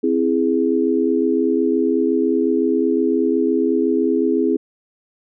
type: chord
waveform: sine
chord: C augmented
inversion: none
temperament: equal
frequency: 261.6 / 329.6 / 415.3 Hz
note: C4 / E4 / G#4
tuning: 0 / 0 / 0 cents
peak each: -19 dBFS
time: 0.03-4.57 s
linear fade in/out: 10 ms
effects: none